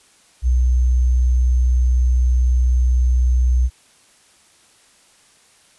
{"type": "tone with sample-and-hold", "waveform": "sine", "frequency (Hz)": 62, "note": "B1", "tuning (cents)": 7, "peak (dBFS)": -12, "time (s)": [0.42, 3.7], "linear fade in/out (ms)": 50, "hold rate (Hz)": 6300, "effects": ["white hiss -53 dBFS RMS until 5.78 s", "resampled to 24000 Hz"]}